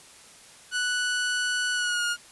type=tone with pitch glide; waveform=sawtooth; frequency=1480 to 1427.1 Hz; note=F#6 to F6; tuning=0 to +37 cents; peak=-21 dBFS; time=0.71-2.17 s; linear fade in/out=50 ms; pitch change=-63 cents; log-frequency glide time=1.73-2.05 s; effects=white hiss -50 dBFS RMS until 2.31 s + resampled to 24000 Hz